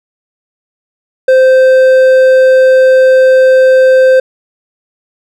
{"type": "tone with hard clipping", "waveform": "triangle", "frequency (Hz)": 520, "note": "C5", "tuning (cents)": -11, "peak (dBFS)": -4, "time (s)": [1.28, 4.2], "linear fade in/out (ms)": 5, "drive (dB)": 9, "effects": []}